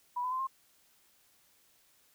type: tone with pitch steps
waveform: sine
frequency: 979 / 1006.5 / 1034.8 / 1063.9 Hz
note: B5 / B5 / C6 / C6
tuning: -15 / +33 / -19 / +29 cents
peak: -31 dBFS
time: 0.16-0.472 s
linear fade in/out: 10 ms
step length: 78 ms
effects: white hiss -67 dBFS RMS until 2.14 s